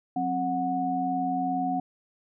sine tone cluster, 183 / 265.5 / 734 Hz, F#3 / C4 / F#5, -19 / +25 / -14 cents, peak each -35 / -29 / -27 dBFS, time 0.16-1.8 s, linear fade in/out 5 ms, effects none

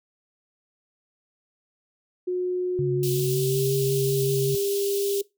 sine tone with pitch glide, 362.6 to 400 Hz, F#4 to G4, -35 to +35 cents, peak -23 dBFS, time 2.27-5.22 s, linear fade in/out 10 ms, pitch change +170 cents, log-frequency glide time 3.09-3.68 s
sine tone with vibrato, 137.7 Hz, C#3, 11 cents flat, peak -24 dBFS, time 2.79-4.55 s, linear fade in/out 0 ms, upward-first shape sine, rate 5.4 Hz, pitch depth 33 cents each way
white high-pass noise, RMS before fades -33 dBFS, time 3.03-5.21 s, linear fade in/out 2 ms, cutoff 2800 Hz, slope 48 dB/octave
effects noise-tail reverb RT60 0.2 s tail -20 dB re dry

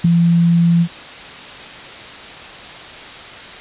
sine tone with ADSR envelope, 170 Hz, F3, 46 cents flat, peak -5 dBFS, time 0.04-0.88 s, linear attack 10 ms, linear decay 3 ms, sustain -4 dB, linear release 66 ms, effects white hiss -33 dBFS RMS until 3.6 s + resampled to 8000 Hz

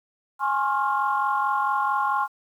sine chord, Db major seventh, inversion second, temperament equal with one note detuned, 830.6 / 1064.2 / 1108.7 / 1396.9 Hz, Ab5 / C6 / Db6 / F6, 0 / +29 / 0 / 0 cents, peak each -25 / -24 / -30 / -28 dBFS, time 0.39-2.28 s, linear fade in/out 50 ms, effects tanh soft clip ceiling -10 dBFS + 9-bit

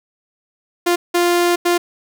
sawtooth tone bursts at uneven times, 349.2 Hz, F4, in tune, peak -9 dBFS, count 3, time 0.86-0.96 / 1.14-1.56 / 1.65-1.78 s, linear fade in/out 10 ms, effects none

